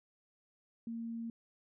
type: tone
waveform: sine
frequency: 230 Hz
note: A#3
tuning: 23 cents flat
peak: -38 dBFS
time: 0.87-1.3 s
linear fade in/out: 2 ms
effects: none